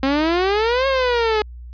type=exponential two-way sweep; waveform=sawtooth; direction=up then down; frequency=263.6 to 547 to 420.1 Hz; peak=-12 dBFS; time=0.03-1.42 s; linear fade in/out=2 ms; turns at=0.87 s; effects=added 60 Hz sine -33 dBFS peak until 1.73 s + resampled to 11025 Hz